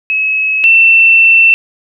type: tone pair in turn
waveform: sine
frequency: 2572 / 2684 Hz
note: E7 / E7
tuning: -43 / +31 cents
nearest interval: minor second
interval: 74 cents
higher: second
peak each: -10 / -3 dBFS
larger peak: second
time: 0.1-0.64 / 0.64-1.54 s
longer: second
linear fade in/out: 0 ms
effects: none